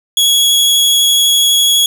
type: tone with vibrato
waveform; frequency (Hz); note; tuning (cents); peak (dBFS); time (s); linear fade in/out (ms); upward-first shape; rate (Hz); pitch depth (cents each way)
sawtooth; 3342; G#7; +10; -5; 0.17-1.86; 2; triangle; 12; 10
effects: none